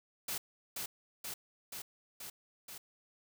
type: noise with echo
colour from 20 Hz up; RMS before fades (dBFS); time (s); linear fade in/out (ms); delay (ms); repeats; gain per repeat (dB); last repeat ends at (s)
white; -38; 0.28-0.38; 5; 480; 5; -2; 2.78
effects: none